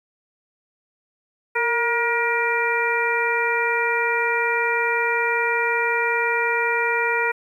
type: harmonic tone with a mistuned harmonic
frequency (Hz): 474.7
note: A#4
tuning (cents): +31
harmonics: 1 / 2 / 3 / 4 / 5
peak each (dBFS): -25 / -25 / -25 / -25 / -25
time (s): 1.55-7.32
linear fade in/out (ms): 10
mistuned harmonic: 1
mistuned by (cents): -44
effects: 9-bit